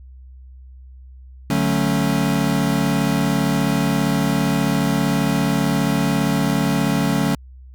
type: chord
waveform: square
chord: D major seventh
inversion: none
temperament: equal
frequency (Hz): 146.83 / 185 / 220 / 277.2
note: D3 / F#3 / A3 / C#4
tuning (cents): 0 / 0 / 0 / 0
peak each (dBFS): -23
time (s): 1.5-7.35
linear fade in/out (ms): 2
effects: added 64 Hz sine -38 dBFS peak until 7.74 s